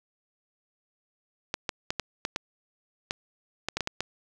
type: clicks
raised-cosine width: 0.2 ms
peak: -11 dBFS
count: 12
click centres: 1.541 / 1.692 / 1.905 / 1.997 / 2.251 / 2.361 / 3.109 / 3.686 / 3.77 / 3.807 / 3.874 / 4.006 s
effects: none